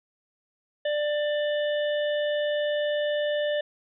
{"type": "harmonic tone", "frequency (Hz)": 592, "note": "D5", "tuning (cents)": 14, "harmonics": [1, 3, 5, 6], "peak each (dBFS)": [-24, -34, -38, -40], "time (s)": [0.85, 3.61], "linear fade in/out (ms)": 5, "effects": []}